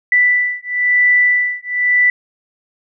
sine beating tone pair, 1977 / 1978 Hz, B6 / B6, +1 / +2 cents, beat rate 1 Hz, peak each -14 / -14 dBFS, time 0.12-2.1 s, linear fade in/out 2 ms, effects none

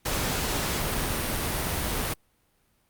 pink noise, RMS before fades -28 dBFS, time 0.05-2.14 s, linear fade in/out 10 ms, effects pink hiss -68 dBFS RMS until 2.89 s + Opus 48 kbps

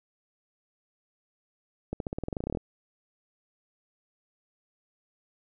accelerating click train, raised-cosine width 2 ms, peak -18 dBFS, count 16, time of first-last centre 1.93-2.572 s, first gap 72 ms, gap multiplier 0.92, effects none

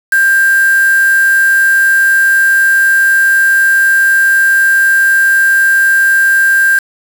sine tone with quantisation, 1588 Hz, G6, 22 cents sharp, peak -6 dBFS, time 0.12-6.79 s, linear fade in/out 5 ms, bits 3, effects none

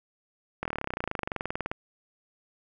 slowing click train, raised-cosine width 0.5 ms, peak -15 dBFS, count 30, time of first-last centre 0.63-1.715 s, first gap 24 ms, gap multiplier 1.03, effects none

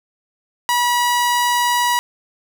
sawtooth tone, 969 Hz, B5, 33 cents flat, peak -11 dBFS, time 0.69-1.99 s, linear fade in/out 0 ms, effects none

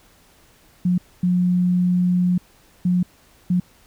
sine tone bursts at uneven times, 179.3 Hz, F3, 46 cents sharp, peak -15 dBFS, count 4, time 0.85-0.98 / 1.23-2.38 / 2.85-3.03 / 3.5-3.6 s, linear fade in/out 5 ms, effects pink hiss -54 dBFS RMS until 3.86 s

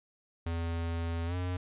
square tone with pitch glide, 83.7 to 90.23 Hz, E2 to F#2, +27 to -43 cents, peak -32 dBFS, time 0.46-1.57 s, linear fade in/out 5 ms, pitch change +130 cents, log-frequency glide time 1.26-1.35 s, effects resampled to 8000 Hz + 12-bit

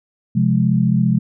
sine chord, F minor, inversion second, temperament just, 130.96 / 174.61 / 209.5 Hz, C3 / F3 / Ab3, +2 / 0 / +15 cents, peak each -17 dBFS, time 0.35-1.19 s, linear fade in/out 10 ms, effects none

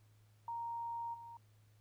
sine tone with level steps, 932.3 Hz, A#5, in tune, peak -39 / -49 dBFS, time 0.48-1.37 s, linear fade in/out 2 ms, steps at 1.13 s, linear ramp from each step 20 ms, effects added 106 Hz sine -64 dBFS peak until 1.8 s + pink hiss -75 dBFS RMS until 1.8 s

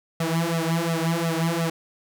sawtooth tone with flanger, 165.6 Hz, E3, 8 cents sharp, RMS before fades -24 dBFS, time 0.2-1.7 s, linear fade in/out 5 ms, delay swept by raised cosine 1.5 to 5.1 ms, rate 2.8 Hz, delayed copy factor +0.95, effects none

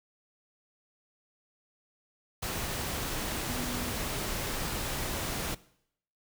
sine tone in noise, 245.4 Hz, B3, 11 cents flat, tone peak -37 dBFS, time 3.49-3.9 s, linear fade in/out 10 ms, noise pink, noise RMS -34 dBFS, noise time 2.42-5.55 s, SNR -6 dB, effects noise-tail reverb RT60 0.7 s tail -20 dB re dry

